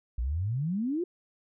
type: exponential sweep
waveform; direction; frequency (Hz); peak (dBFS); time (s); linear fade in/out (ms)
sine; up; 54.8 to 370; -27; 0.18-1.04; 5
effects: none